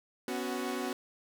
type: chord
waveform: sawtooth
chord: B suspended second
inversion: none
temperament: equal with one note detuned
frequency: 248.7 / 277.2 / 370 Hz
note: B3 / C#4 / F#4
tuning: +12 / 0 / 0 cents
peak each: -33 / -35 / -33 dBFS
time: 0.28-0.93 s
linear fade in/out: 2 ms
effects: none